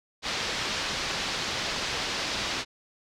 white low-pass noise, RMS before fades -31 dBFS, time 0.22-2.65 s, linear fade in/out 50 ms, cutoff 5200 Hz, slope 24 dB/octave, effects none

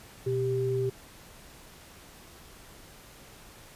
sine tone pair together, 123.47 / 392 Hz, B2 / G4, 0 / 0 cents, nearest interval octave + minor sixth, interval 2000 cents, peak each -30 / -27 dBFS, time 0.26-0.9 s, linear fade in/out 10 ms, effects pink hiss -51 dBFS RMS until 3.75 s + resampled to 32000 Hz

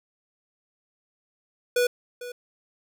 square tone with echo, 489.5 Hz, B4, 15 cents flat, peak -20 dBFS, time 1.76-1.87 s, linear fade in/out 5 ms, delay 450 ms, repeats 1, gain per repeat -15 dB, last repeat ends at 2.32 s, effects none

